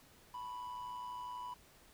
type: tone with amplitude modulation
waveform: triangle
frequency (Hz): 987.8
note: B5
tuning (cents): 0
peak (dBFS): -38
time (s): 0.34-1.54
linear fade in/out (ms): 5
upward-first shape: sine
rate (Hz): 112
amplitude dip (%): 50
effects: pink hiss -63 dBFS RMS until 1.93 s